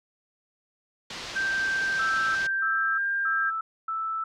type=low-pass noise; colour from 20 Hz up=white; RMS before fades=-38 dBFS; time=1.1-2.47 s; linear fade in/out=5 ms; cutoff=5300 Hz; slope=24 dB/octave
type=tone with pitch glide; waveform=sine; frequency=1568 to 1597.3 Hz; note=G6 to G6; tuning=0 to +32 cents; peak=-24 dBFS; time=1.35-3.51 s; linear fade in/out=20 ms; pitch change=+32 cents; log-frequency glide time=2.4-3.01 s
type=tone bursts; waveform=sine; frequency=1318.5 Hz; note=E6; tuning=in tune; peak=-27 dBFS; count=4; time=1.99-4.24 s; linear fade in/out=5 ms; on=360 ms; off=270 ms
effects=none